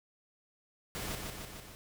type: noise with echo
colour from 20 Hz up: pink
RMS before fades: -39 dBFS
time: 0.95-1.15 s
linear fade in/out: 0 ms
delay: 150 ms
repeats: 4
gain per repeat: -3 dB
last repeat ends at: 1.75 s
effects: none